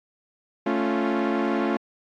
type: chord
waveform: sawtooth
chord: A augmented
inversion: none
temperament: equal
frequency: 220 / 277.2 / 349.2 Hz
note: A3 / C#4 / E#4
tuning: 0 / 0 / 0 cents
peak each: -22 dBFS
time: 0.66-1.77 s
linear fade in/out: 5 ms
effects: low-pass 2000 Hz 12 dB/octave + AAC 64 kbps